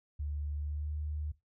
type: tone with pitch glide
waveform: sine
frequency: 73.42 to 75.01 Hz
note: D2 to D2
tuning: 0 to +37 cents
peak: -34 dBFS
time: 0.19-1.32 s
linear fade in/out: 10 ms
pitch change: +37 cents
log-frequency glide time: 0.56-0.92 s
effects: noise-tail reverb RT60 0.2 s tail -17 dB re dry